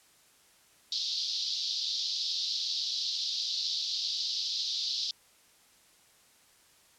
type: band-pass noise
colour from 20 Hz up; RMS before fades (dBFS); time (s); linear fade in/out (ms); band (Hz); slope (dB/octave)
pink; -33; 0.92-5.11; 2; 3700 to 5100; 48
effects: white hiss -62 dBFS RMS until 6.98 s + low-pass 11000 Hz 12 dB/octave